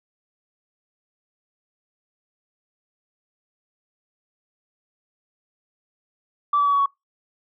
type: tone with pitch steps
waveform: sine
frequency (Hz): 1161 / 1149.7 / 1138.4 / 1127.3 / 1116.3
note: D6 / D6 / C#6 / C#6 / C#6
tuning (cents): -20 / -37 / +46 / +29 / +12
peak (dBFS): -15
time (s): 6.53-6.86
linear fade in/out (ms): 5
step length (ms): 66
effects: noise-tail reverb RT60 0.2 s tail -25 dB re dry + tanh soft clip ceiling -11 dBFS